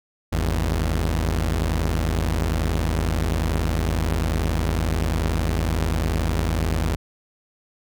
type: tone pair together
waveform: sawtooth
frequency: 51.13 / 81.1 Hz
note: G#1 / E2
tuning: -26 / -28 cents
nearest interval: minor sixth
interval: 798 cents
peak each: -19 dBFS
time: 0.32-6.96 s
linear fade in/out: 10 ms
effects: none

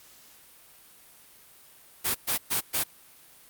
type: noise bursts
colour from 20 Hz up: white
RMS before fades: -26 dBFS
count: 4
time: 2.04-2.84 s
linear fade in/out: 20 ms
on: 110 ms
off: 120 ms
effects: white hiss -54 dBFS RMS until 3.49 s + Opus 48 kbps

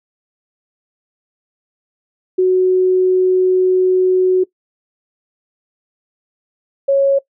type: tone pair in turn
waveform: sine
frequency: 370 / 551.3 Hz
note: F#4 / C#5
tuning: 0 / -10 cents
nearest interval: perfect fifth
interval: 690 cents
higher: second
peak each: -9 dBFS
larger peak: neither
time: 2.38-4.44 / 6.88-7.19 s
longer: first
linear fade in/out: 10 ms
effects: noise-tail reverb RT60 0.1 s tail -20 dB re dry

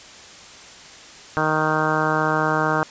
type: harmonic tone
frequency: 155.56 Hz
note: D#3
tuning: in tune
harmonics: 1 / 2 / 3 / 4 / 5 / 6 / 7 / 8 / 9 / 10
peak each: -27 / -27 / -27 / -27 / -27 / -27 / -27 / -27 / -27 / -27 dBFS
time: 1.37-2.83 s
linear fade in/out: 0 ms
effects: white hiss -42 dBFS RMS until 2.9 s + resampled to 16000 Hz

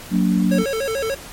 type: chord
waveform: sine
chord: Gb augmented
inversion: none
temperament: just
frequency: 185 / 231.2 / 289.1 Hz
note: Gb3 / Bb3 / D4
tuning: 0 / -14 / -27 cents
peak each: -16 / -20 / -22 dBFS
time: 0.1-0.65 s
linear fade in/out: 50 ms
type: tone with vibrato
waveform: square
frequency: 493.9 Hz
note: B4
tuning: in tune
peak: -21 dBFS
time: 0.51-1.15 s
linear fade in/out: 10 ms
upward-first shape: square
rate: 6.8 Hz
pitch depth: 180 cents each way
effects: pink hiss -37 dBFS RMS until 1.32 s + MP3 64 kbps

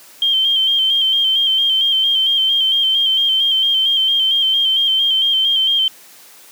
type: tone with vibrato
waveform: sine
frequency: 3155 Hz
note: G7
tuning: 10 cents sharp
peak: -12 dBFS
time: 0.22-5.88 s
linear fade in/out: 2 ms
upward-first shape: square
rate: 4.4 Hz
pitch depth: 33 cents each way
effects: white hiss -43 dBFS RMS until 6.51 s + high-pass 200 Hz 12 dB/octave

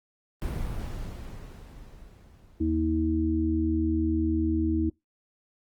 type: noise with exponential decay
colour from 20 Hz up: brown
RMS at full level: -29 dBFS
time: 0.42-3.78 s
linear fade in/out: 0 ms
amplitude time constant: 730 ms
type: harmonic tone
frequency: 80 Hz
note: D#2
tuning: 49 cents sharp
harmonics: 1 / 3 / 4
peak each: -28 / -31 / -25 dBFS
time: 2.6-4.9 s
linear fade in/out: 10 ms
effects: noise-tail reverb RT60 0.2 s tail -25 dB re dry + Opus 32 kbps

